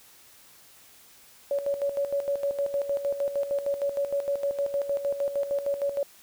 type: tone with tremolo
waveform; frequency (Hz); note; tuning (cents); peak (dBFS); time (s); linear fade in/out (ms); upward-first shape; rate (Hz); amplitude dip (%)
sine; 563; C#5; +27; -23; 1.51-6.03; 2; square; 6.5; 65
effects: white hiss -54 dBFS RMS until 6.22 s